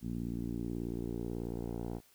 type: tone with low-pass filter sweep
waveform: 10% pulse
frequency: 58.27 Hz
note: A#1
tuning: in tune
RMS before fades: -38 dBFS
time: 0.01-2.01 s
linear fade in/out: 50 ms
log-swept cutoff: 230 to 630 Hz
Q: 2.1
effects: white hiss -65 dBFS RMS until 2.14 s